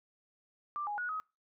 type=tone with pitch steps; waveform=sine; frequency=1181 / 828 / 1458 / 1266 Hz; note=D6 / G#5 / F#6 / D#6; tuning=+9 / -5 / -26 / +30 cents; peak=-34 dBFS; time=0.76-1.2 s; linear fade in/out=0 ms; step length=110 ms; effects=noise-tail reverb RT60 0.3 s tail -25 dB re dry